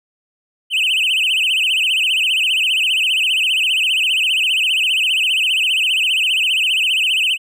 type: tone with vibrato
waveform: triangle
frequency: 2794 Hz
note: F7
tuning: in tune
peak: -12 dBFS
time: 0.7-7.38 s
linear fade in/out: 50 ms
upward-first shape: sine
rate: 15 Hz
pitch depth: 190 cents each way
effects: none